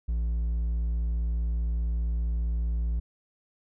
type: tone with hard clipping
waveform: sine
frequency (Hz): 57.6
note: A#1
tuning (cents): -20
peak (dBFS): -26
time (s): 0.08-3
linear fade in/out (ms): 10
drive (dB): 3
effects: none